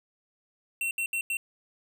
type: tone bursts at uneven times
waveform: square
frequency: 2718 Hz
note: F7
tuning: 48 cents flat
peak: -28 dBFS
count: 4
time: 0.81-0.91 / 0.98-1.06 / 1.13-1.21 / 1.3-1.37 s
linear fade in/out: 2 ms
effects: none